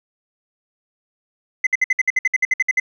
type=tone bursts; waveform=sine; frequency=2041 Hz; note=C7; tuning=44 cents flat; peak=-10 dBFS; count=14; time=1.64-2.799 s; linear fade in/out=5 ms; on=28 ms; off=59 ms; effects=tanh soft clip ceiling -12 dBFS